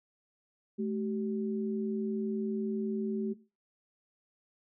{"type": "tone pair together", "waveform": "sine", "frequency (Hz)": [215, 383.1], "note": ["A3", "G4"], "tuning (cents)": [-40, -40], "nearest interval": "minor seventh", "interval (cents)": 1000, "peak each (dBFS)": [-31, -35], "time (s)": [0.78, 3.34], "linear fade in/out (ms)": 20, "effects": ["noise-tail reverb RT60 0.3 s tail -17 dB re dry"]}